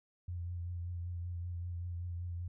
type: tone with vibrato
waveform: sine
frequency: 87.31 Hz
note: F2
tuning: in tune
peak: -37 dBFS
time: 0.28-2.48 s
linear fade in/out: 5 ms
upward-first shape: triangle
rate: 5.2 Hz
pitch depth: 35 cents each way
effects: none